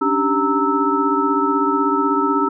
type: tone cluster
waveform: sine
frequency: 280.8 / 296.9 / 391.7 / 923 / 1310 Hz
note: C#4 / D4 / G4 / A#5 / E6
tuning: +22 / +19 / -1 / -17 / -11 cents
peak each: -21 / -23 / -22 / -22 / -19 dBFS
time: 0.01-2.49 s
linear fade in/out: 10 ms
effects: none